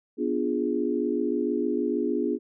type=chord; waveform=sine; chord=B diminished seventh; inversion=none; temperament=equal; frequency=246.9 / 293.7 / 349.2 / 415.3 Hz; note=B3 / D4 / F4 / Ab4; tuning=0 / 0 / 0 / 0 cents; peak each=-29 dBFS; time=0.17-2.39 s; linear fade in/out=50 ms; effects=none